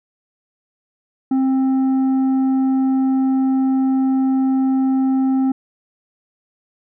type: tone with tanh clipping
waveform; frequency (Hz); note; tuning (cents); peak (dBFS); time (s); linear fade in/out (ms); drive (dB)
sine; 264.4; C4; +18; -15; 1.31-5.52; 5; 6
effects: none